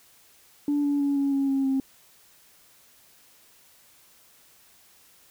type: tone with pitch steps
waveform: sine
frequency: 290 / 286.2 / 282.4 / 278.7 / 275 / 271.4 / 267.8 Hz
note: D4 / D4 / C#4 / C#4 / C#4 / C#4 / C4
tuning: -22 / -45 / +32 / +9 / -14 / -36 / +40 cents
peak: -20 dBFS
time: 0.68-1.8 s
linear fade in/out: 2 ms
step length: 160 ms
effects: tanh soft clip ceiling -18 dBFS + white hiss -57 dBFS RMS until 5.3 s